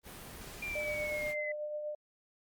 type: noise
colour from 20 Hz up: pink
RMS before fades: -47 dBFS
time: 0.03-1.35 s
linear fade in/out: 50 ms
type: linear sweep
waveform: sine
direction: down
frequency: 2394 to 2012 Hz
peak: -36 dBFS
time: 0.62-1.52 s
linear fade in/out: 5 ms
type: tone with tremolo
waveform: sine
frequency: 600 Hz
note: D5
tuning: 37 cents sharp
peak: -34 dBFS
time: 0.75-1.95 s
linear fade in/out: 5 ms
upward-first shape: triangle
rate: 8.2 Hz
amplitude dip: 40%
effects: Opus 32 kbps